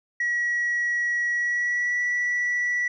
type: tone with pitch glide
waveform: sine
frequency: 1920 to 1952.4 Hz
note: B6 to B6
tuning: -49 to -20 cents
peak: -20 dBFS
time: 0.2-2.88 s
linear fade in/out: 5 ms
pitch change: +29 cents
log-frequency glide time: 1.31-2.02 s
effects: tanh soft clip ceiling -20 dBFS